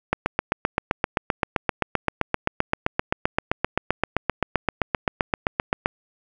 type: click train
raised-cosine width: 0.5 ms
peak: -4 dBFS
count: 45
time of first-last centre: 0.13-5.859 s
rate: 7.68 Hz
effects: none